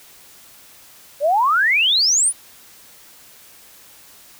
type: exponential sweep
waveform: sine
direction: up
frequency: 546 to 10290 Hz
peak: -13 dBFS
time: 1.2-2.33 s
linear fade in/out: 50 ms
effects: white hiss -46 dBFS RMS until 4.39 s